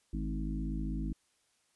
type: harmonic tone with a mistuned harmonic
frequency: 52.6 Hz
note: G#1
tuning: 23 cents sharp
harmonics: 1 / 3 / 4 / 5 / 6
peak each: -35 / -40 / -41 / -42 / -43 dBFS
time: 0.13-1.13 s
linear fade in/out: 5 ms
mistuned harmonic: 4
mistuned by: +25 cents
effects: white hiss -73 dBFS RMS until 1.75 s + resampled to 24000 Hz